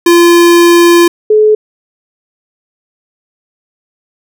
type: tone pair in turn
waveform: square / sine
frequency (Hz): 343.8 / 428.1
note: F4 / A4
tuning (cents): -27 / -47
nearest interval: major third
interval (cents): 380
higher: second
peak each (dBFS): -3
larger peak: neither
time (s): 0.06-1.08 / 1.3-1.55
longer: first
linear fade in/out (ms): 5
effects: none